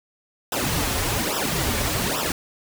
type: noise with flanger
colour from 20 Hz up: pink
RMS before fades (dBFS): -24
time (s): 0.52-2.32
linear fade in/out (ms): 2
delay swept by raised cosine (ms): 0.45 to 6.35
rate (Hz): 1.2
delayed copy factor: -0.95
effects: none